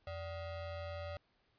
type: ring-modulated tone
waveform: square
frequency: 334.8 Hz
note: E4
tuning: 27 cents sharp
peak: -39 dBFS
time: 0.07-1.17 s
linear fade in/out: 2 ms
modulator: 248 Hz
effects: pink hiss -75 dBFS RMS until 1.58 s + resampled to 11025 Hz

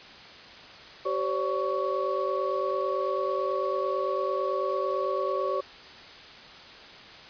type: tone cluster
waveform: sine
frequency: 383.4 / 526 / 575 / 1120 Hz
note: G4 / C5 / D5 / C#6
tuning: -38 / +9 / -37 / +18 cents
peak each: -31 dBFS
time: 1.05-5.61 s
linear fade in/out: 10 ms
effects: white hiss -46 dBFS RMS until 7.29 s + resampled to 11025 Hz

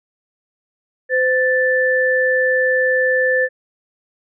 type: tone pair together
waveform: sine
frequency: 512.8 / 1760 Hz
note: C5 / A6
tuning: -35 / 0 cents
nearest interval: octave + major sixth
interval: 2135 cents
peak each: -16 dBFS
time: 1.09-3.49 s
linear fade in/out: 50 ms
effects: none

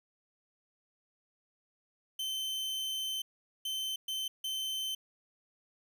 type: tone bursts at uneven times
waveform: 40% pulse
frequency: 3081 Hz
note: G7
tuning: 31 cents flat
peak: -33 dBFS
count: 4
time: 2.19-3.22 / 3.65-3.96 / 4.08-4.28 / 4.44-4.95 s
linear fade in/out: 5 ms
effects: none

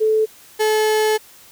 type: tone pair in turn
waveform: sine / 35% pulse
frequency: 435.8 / 431.5 Hz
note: A4 / A4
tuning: -17 / -34 cents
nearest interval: unison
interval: 17 cents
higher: first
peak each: -13 dBFS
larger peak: neither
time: 0-0.26 / 0.59-1.18 s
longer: second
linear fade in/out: 20 ms
effects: white hiss -46 dBFS RMS until 1.51 s

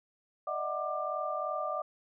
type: tone cluster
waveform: sine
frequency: 599 / 642 / 739 / 1189 Hz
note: D5 / E5 / F#5 / D6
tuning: +34 / -46 / -2 / +21 cents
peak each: -37 / -38 / -39 / -35 dBFS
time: 0.47-1.82 s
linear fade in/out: 5 ms
effects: none

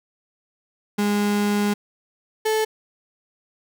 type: tone pair in turn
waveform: 35% pulse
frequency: 205.8 / 436.1 Hz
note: G#3 / A4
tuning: -16 / -15 cents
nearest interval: octave + minor second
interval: 1301 cents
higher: second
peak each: -17 dBFS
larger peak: neither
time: 0.98-1.74 / 2.45-2.65 s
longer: first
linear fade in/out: 10 ms
effects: none

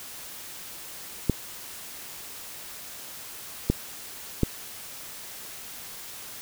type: clicks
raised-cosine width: 3 ms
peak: -7 dBFS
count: 3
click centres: 1.297 / 3.7 / 4.433 s
effects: white hiss -41 dBFS RMS until 6.41 s

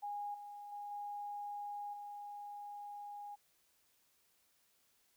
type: tone with level steps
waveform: sine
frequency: 821 Hz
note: G#5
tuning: 20 cents flat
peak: -39 / -47 / -43 / -41 / -45 dBFS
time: 0.02-3.36 s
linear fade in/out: 20 ms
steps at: 0.34 / 0.72 / 0.91 / 1.93 s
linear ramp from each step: 5 ms
effects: white hiss -74 dBFS RMS until 5.16 s

